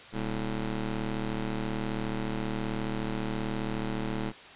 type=ring-modulated tone; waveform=20% pulse; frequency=113.5 Hz; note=A#2; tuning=46 cents flat; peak=-22 dBFS; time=0.12-4.33 s; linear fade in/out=50 ms; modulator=94.1 Hz; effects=white hiss -48 dBFS RMS until 4.55 s + resampled to 8000 Hz